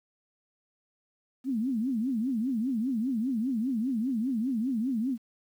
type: tone with vibrato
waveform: sine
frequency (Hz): 241.4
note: B3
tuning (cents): -39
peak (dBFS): -26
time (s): 1.44-5.18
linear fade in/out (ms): 50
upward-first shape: triangle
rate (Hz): 5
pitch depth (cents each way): 270
effects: 10-bit

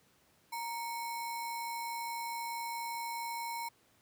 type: tone with sample-and-hold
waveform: sine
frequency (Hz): 932.3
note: A#5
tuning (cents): 0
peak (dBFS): -36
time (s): 0.52-3.69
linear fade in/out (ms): 10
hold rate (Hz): 3150
effects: pink hiss -68 dBFS RMS until 4.01 s + high-pass 100 Hz 12 dB/octave

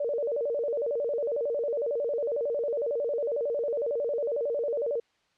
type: tone with vibrato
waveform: sine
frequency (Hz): 519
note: C5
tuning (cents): -14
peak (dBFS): -26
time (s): 0-5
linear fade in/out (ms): 5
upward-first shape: square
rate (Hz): 11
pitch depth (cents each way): 190
effects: white hiss -69 dBFS RMS until 5.37 s + low-pass 4000 Hz 12 dB/octave

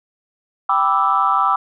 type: chord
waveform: sine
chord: E minor seventh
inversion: first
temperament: equal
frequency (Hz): 784 / 987.8 / 1174.7 / 1318.5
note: G5 / B5 / D6 / E6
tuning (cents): 0 / 0 / 0 / 0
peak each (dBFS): -20 / -20 / -17 / -18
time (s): 0.69-1.56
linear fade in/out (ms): 5
effects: tanh soft clip ceiling -3 dBFS

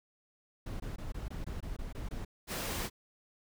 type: noise bursts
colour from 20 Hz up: brown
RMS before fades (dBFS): -39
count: 10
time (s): 0.66-2.249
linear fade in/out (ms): 5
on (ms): 140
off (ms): 21
type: noise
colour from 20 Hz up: pink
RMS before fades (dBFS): -37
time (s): 2.47-2.9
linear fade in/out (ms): 50
effects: none

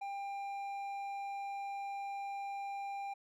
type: tone with hard clipping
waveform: sine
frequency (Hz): 796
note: G5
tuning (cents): +26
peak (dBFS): -40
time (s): 0.01-3.14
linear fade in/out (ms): 10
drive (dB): 6
effects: none

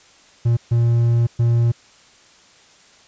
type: tone bursts at uneven times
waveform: triangle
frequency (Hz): 117.7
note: A#2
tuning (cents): +17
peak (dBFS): -11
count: 3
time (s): 0.45-0.57 / 0.71-1.27 / 1.39-1.72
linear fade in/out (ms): 10
effects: white hiss -50 dBFS RMS until 3.07 s + resampled to 16000 Hz

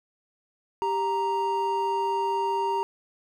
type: tone pair together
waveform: triangle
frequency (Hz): 393.3 / 932.3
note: G4 / A#5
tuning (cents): +6 / 0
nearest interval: octave + minor third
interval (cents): 1494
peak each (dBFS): -27 / -23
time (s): 0.82-2.83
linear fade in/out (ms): 0
effects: none

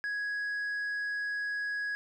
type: tone with tanh clipping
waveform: sine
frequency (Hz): 1665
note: G#6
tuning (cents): +4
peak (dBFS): -32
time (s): 0.04-1.95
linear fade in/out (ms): 0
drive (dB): 3
effects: none

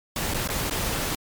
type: noise with dropouts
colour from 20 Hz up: pink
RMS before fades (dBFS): -27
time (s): 0.16-1.15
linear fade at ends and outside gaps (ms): 2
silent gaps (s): 0.338-0.344 / 0.476-0.487 / 0.698-0.709
effects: MP3 96 kbps

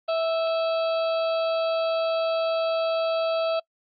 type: harmonic tone with a mistuned harmonic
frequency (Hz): 654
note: E5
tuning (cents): -14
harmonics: 1 / 2 / 4 / 5 / 6 / 7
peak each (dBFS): -22 / -32 / -37 / -40 / -41 / -42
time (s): 0.08-3.6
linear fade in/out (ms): 10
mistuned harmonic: 2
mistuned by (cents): +15
effects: noise-tail reverb RT60 0.1 s tail -25 dB re dry + Opus 24 kbps

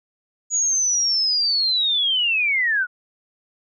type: linear sweep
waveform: sine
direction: down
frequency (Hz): 6850 to 1421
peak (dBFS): -17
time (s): 0.5-2.87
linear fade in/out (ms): 50
effects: none

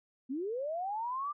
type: linear sweep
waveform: sine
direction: up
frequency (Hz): 242.9 to 1200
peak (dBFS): -33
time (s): 0.29-1.33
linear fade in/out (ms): 20
effects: none

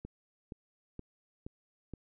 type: click train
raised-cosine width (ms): 3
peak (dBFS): -29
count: 5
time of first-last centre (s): 0.05-1.937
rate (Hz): 2.12
effects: none

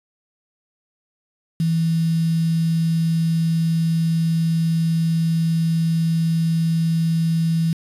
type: tone with quantisation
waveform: sine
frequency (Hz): 164.1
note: E3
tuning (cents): -8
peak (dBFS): -16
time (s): 1.6-7.73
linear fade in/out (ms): 2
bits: 6
effects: resampled to 32000 Hz

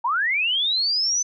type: linear sweep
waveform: sine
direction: up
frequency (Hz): 880 to 6130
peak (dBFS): -19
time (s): 0.04-1.23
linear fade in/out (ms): 10
effects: none

